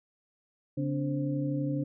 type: tone cluster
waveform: sine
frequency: 141 / 257.3 / 289.3 / 524 Hz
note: C#3 / C4 / D4 / C5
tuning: +30 / -29 / -26 / +2 cents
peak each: -31 / -39 / -31 / -39 dBFS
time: 0.77-1.84 s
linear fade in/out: 10 ms
effects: none